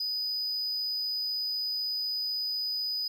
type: tone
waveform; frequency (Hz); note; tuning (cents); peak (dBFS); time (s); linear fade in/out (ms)
triangle; 4978; D#8; 0; -28; 0-3.08; 5
effects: none